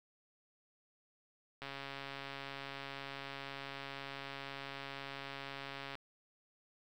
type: click train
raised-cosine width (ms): 0.3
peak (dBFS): -28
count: 599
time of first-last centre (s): 1.62-5.953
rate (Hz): 138
effects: 10-bit